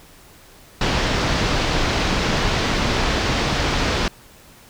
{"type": "low-pass noise", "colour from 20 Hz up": "pink", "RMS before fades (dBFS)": -20, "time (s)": [0.81, 4.08], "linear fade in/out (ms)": 2, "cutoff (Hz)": 5400, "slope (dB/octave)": 24, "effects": ["pink hiss -47 dBFS RMS until 4.69 s"]}